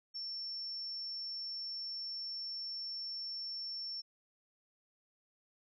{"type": "tone", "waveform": "sine", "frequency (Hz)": 5420, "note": "E8", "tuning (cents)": 47, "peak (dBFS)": -39, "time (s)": [0.14, 4.02], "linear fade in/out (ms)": 20, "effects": []}